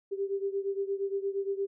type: beating tone pair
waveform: sine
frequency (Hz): 392 / 400.6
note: G4 / G4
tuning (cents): 0 / +38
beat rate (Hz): 8.6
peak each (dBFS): -31 / -34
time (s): 0.11-1.67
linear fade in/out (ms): 20
effects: none